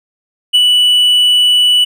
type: tone with ADSR envelope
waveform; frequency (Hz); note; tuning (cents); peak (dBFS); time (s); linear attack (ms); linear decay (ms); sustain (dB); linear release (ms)
triangle; 2960; F#7; 0; -3; 0.53-1.85; 20; 43; -2; 15
effects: none